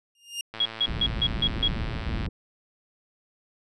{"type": "tone with exponential growth", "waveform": "sawtooth", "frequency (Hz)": 2818, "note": "F7", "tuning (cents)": 15, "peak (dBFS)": -23, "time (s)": [0.15, 0.41], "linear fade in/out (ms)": 2, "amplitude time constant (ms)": 55}
{"type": "click train", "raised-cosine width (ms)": 0.3, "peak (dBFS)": -21, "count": 194, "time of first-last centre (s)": [0.54, 2.263], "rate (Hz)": 112}
{"type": "tone bursts", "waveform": "sine", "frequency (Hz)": 3317, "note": "G#7", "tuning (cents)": -3, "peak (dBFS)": -20, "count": 6, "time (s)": [0.6, 1.68], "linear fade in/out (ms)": 5, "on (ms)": 55, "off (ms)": 150}
{"type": "low-pass noise", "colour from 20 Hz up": "pink", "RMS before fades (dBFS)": -30, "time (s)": [0.87, 2.29], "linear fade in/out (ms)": 5, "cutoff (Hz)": 230, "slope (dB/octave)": 12}
{"effects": ["resampled to 24000 Hz"]}